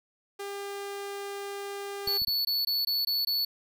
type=tone; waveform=sawtooth; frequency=400.5 Hz; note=G4; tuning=37 cents sharp; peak=-31 dBFS; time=0.39-2.18 s; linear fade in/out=10 ms
type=tone bursts; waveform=square; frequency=4435 Hz; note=C#8; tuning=in tune; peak=-26 dBFS; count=7; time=2.07-3.45 s; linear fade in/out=5 ms; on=180 ms; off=20 ms
type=clicks; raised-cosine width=5 ms; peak=-33 dBFS; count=3; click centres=2.075 / 2.219 / 2.281 s
effects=10-bit